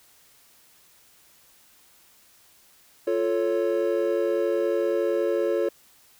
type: chord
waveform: triangle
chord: F augmented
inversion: none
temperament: equal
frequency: 349.2 / 440 / 554.4 Hz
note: F4 / A4 / C#5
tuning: 0 / 0 / 0 cents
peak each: -24 dBFS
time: 3.07-5.69 s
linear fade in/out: 5 ms
effects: white hiss -57 dBFS RMS until 6.19 s